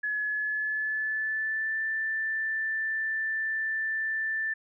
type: tone with pitch glide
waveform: sine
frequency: 1700 to 1769.1 Hz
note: G#6 to A6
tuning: +40 to +9 cents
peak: -27 dBFS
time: 0.03-4.54 s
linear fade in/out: 10 ms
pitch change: +69 cents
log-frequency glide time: 0.21-1.8 s
effects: none